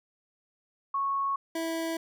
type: tone pair in turn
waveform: sine / 25% pulse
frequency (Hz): 1103 / 327.9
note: C#6 / E4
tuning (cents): -9 / -9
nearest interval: octave + major sixth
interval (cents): 2100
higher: first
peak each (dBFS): -26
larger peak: neither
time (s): 0.94-1.36 / 1.55-1.97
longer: neither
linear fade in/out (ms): 5
effects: none